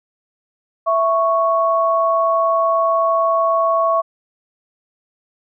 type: tone pair together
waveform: sine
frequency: 661.4 / 1108 Hz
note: E5 / C#6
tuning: +6 / -1 cents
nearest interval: major sixth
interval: 893 cents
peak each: -16 dBFS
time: 0.86-4.02 s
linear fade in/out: 20 ms
effects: none